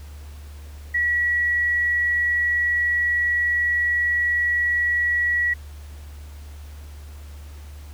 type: tone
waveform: sine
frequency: 1930 Hz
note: B6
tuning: 40 cents flat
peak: -18 dBFS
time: 0.94-5.54 s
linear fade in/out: 10 ms
effects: added 73 Hz sine -36 dBFS peak until 7.93 s + pink hiss -50 dBFS RMS until 7.93 s